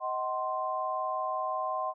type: chord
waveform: sine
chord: C diminished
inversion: first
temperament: just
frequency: 627.9 / 753.5 / 1046.5 Hz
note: Eb5 / Gb5 / C6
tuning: +16 / +31 / 0 cents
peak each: -35 / -35 / -32 dBFS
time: 0-1.94 s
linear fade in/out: 50 ms
effects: none